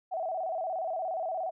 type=tone with vibrato; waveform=sine; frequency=698.5 Hz; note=F5; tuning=in tune; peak=-30 dBFS; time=0.11-1.51 s; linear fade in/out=20 ms; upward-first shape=square; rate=17 Hz; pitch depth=120 cents each way; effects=none